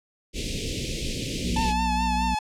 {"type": "band-stop noise", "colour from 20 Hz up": "pink", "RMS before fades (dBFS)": -29, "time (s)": [0.33, 1.74], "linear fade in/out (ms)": 50, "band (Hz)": [510, 2300], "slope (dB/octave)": 48}
{"type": "harmonic tone", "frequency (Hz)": 60.7, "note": "B1", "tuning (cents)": -29, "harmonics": [1, 3, 4], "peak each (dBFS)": [-27, -31, -31], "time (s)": [1.43, 2.35], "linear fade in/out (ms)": 5}
{"type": "tone with vibrato", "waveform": "45% pulse", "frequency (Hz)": 876, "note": "A5", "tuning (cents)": -8, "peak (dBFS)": -24, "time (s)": [1.56, 2.39], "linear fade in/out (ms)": 5, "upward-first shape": "triangle", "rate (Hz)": 4.7, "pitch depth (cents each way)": 56}
{"effects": ["low-pass 7000 Hz 12 dB/octave"]}